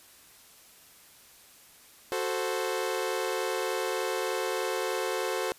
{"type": "chord", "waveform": "sawtooth", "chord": "F# diminished", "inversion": "none", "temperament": "equal", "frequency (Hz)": [370, 440, 523.3], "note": ["F#4", "A4", "C5"], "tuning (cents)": [0, 0, 0], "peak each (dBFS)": -29, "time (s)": [2.12, 5.52], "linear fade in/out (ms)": 0, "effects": ["white hiss -55 dBFS RMS until 5.58 s", "resampled to 32000 Hz"]}